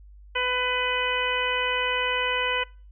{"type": "harmonic tone", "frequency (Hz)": 500, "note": "B4", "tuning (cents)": 21, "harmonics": [1, 2, 3, 4, 5, 6], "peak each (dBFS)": [-30, -30, -30, -30, -30, -30], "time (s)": [0.35, 2.64], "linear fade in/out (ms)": 10, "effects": ["noise-tail reverb RT60 0.4 s tail -26 dB re dry", "added 50 Hz sine -45 dBFS peak until 2.91 s"]}